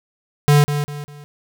square tone with echo, 146.1 Hz, D3, 9 cents flat, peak -10 dBFS, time 0.48-0.64 s, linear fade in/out 0 ms, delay 200 ms, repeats 3, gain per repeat -9 dB, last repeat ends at 1.24 s, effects none

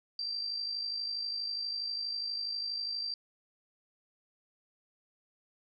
sine tone with amplitude modulation, 4699 Hz, D8, in tune, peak -31 dBFS, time 0.19-3.14 s, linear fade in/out 2 ms, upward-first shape sine, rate 52.3 Hz, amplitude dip 50%, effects none

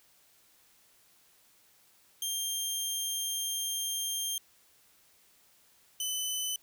15% pulse tone pair in turn, 3190 / 3016 Hz, G7 / F#7, +30 / +32 cents, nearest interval minor second, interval 98 cents, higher first, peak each -24 dBFS, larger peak neither, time 2.22-4.38 / 6-6.56 s, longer first, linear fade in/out 2 ms, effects white hiss -64 dBFS RMS until 6.62 s

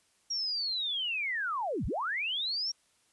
sine linear two-way sweep, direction down then up, 5660 to 30.87 to 5660 Hz, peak -30 dBFS, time 0.3-2.72 s, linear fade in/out 10 ms, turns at 1.86 s, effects white hiss -69 dBFS RMS until 3.12 s + resampled to 24000 Hz

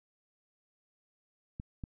clicks, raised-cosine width 5 ms, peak -27 dBFS, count 2, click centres 1.599 / 1.838 s, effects none

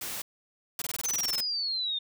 white noise, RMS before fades -36 dBFS, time 0.01-0.22 s, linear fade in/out 5 ms
white noise bursts, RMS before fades -33 dBFS, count 13, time 0.79-1.406 s, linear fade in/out 2 ms, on 28 ms, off 21 ms
sine exponential sweep, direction down, 6272 to 3610 Hz, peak -28 dBFS, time 1.04-1.99 s, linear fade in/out 10 ms
effects none

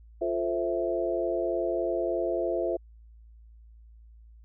sine chord, F major seventh, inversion none, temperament equal, 349.2 / 440 / 523.3 / 659.3 Hz, F4 / A4 / C5 / E5, 0 / 0 / 0 / 0 cents, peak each -30 / -34 / -32 / -30 dBFS, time 0.21-2.77 s, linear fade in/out 10 ms, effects added 56 Hz sine -49 dBFS peak until 4.44 s

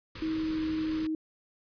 pink band-stop noise, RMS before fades -42 dBFS, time 0.15-1.07 s, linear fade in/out 5 ms, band 550 to 940 Hz, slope 96 dB/octave
sine tone with pitch glide, 317.8 to 314.9 Hz, D#4 to D#4, +37 to +21 cents, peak -28 dBFS, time 0.22-1.15 s, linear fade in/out 2 ms, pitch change -16 cents, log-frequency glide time 0.37-0.62 s
effects resampled to 11025 Hz

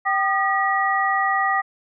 sine tone cluster, 778 / 1217 / 1922 Hz, G5 / D#6 / B6, -13 / -39 / -48 cents, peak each -22 dBFS, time 0.05-1.62 s, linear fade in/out 20 ms, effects none

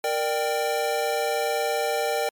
square chord, G minor, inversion first, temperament equal with one note detuned, 466.2 / 595.5 / 784 Hz, Bb4 / D5 / G5, 0 / +24 / 0 cents, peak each -28 dBFS, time 0.04-2.29 s, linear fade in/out 2 ms, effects MP3 96 kbps

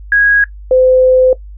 sine tone pair in turn, 1650 / 512.9 Hz, G#6 / C5, -12 / -35 cents, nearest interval octave + minor sixth, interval 2023 cents, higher first, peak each -6 / -5 dBFS, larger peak second, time 0.12-0.44 / 0.71-1.33 s, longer second, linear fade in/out 2 ms, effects noise-tail reverb RT60 0.1 s tail -17 dB re dry + added 50 Hz sine -28 dBFS peak until 1.57 s

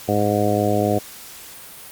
harmonic tone, 103.83 Hz, G#2, in tune, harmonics 1 / 2 / 3 / 4 / 5 / 6 / 7, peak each -24 / -24 / -24 / -24 / -24 / -24 / -24 dBFS, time 0.08-0.99 s, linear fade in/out 10 ms, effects white hiss -39 dBFS RMS until 1.91 s + Opus 48 kbps

